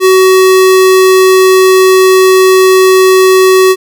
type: tone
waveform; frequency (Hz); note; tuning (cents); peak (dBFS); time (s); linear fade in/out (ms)
square; 375.7; F#4; +26; -3; 0-3.76; 50
effects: none